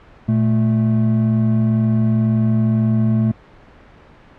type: tone pair together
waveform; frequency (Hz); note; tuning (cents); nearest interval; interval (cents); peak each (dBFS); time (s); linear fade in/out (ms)
triangle; 116.9 / 218.9; A#2 / A3; +5 / -9; major seventh; 1086; -14; 0.28-3.32; 10
effects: pink hiss -45 dBFS RMS until 4.38 s + low-pass 2000 Hz 12 dB/octave